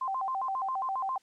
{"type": "tone with vibrato", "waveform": "sine", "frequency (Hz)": 900, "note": "A5", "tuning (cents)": 39, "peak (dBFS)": -29, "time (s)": [0.01, 1.18], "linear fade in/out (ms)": 5, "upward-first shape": "square", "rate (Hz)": 7.4, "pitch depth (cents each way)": 260, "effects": ["white hiss -67 dBFS RMS until 1.22 s", "low-pass 7000 Hz 12 dB/octave"]}